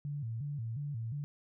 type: tone with vibrato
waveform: sine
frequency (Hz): 128.3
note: C3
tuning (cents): -34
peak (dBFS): -35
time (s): 0.05-1.24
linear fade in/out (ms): 0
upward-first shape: square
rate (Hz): 2.8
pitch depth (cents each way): 210
effects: none